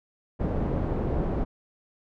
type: low-pass noise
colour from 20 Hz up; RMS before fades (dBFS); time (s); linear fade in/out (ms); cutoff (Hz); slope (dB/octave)
pink; -27; 0.39-1.45; 20; 580; 12
effects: none